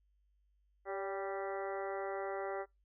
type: harmonic tone with a mistuned harmonic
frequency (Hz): 196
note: G3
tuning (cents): 0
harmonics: 2 / 3 / 4 / 5 / 6 / 7 / 8 / 9 / 10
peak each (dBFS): -41 / -42 / -43 / -54 / -50 / -49 / -55 / -57 / -50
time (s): 0.85-2.66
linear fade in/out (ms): 50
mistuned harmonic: 3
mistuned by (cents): -37
effects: noise-tail reverb RT60 0.2 s tail -23 dB re dry + added 50 Hz sine -70 dBFS peak until 2.84 s